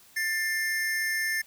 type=tone pair together; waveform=square; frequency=1776.8 / 2113 Hz; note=A6 / C7; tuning=+16 / +16 cents; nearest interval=minor third; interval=300 cents; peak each=-28 / -33 dBFS; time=0.16-1.42 s; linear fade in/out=10 ms; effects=white hiss -56 dBFS RMS until 1.46 s